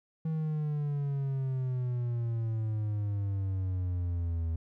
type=exponential sweep; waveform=triangle; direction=down; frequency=160.8 to 81 Hz; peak=-27 dBFS; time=0.25-4.56 s; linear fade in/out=5 ms; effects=none